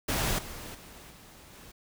pink noise with level steps, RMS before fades -29 / -42 / -49 / -52 / -50 dBFS, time 0.08-1.72 s, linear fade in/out 10 ms, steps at 0.38 / 0.74 / 1.1 / 1.53 s, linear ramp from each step 10 ms, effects none

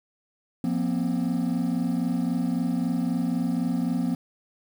triangle chord, F suspended fourth, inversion none, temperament equal with one note detuned, 174.61 / 237.8 / 261.6 Hz, F3 / Bb3 / C4, 0 / +35 / 0 cents, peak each -25 / -24 / -25 dBFS, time 0.64-4.15 s, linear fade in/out 2 ms, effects tanh soft clip ceiling -16 dBFS + 8-bit

